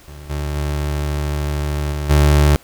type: tone with level steps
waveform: 30% pulse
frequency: 73.42 Hz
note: D2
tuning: in tune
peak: -31 / -18 / -16 / -18 / -7 dBFS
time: 0.08-2.56 s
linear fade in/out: 0 ms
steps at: 0.29 / 0.55 / 1.91 / 2.09 s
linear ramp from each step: 20 ms
effects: pink hiss -46 dBFS RMS until 2.63 s